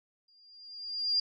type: tone with exponential growth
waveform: sine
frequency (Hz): 4803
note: D8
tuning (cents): +38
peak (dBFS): -23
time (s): 0.28-1.2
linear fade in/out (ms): 5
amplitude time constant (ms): 200
effects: none